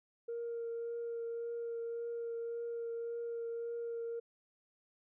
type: tone with vibrato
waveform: sine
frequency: 466.2 Hz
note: A#4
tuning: in tune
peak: -36 dBFS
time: 0.28-4.2 s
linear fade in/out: 10 ms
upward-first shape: triangle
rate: 1.8 Hz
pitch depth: 13 cents each way
effects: tanh soft clip ceiling -34 dBFS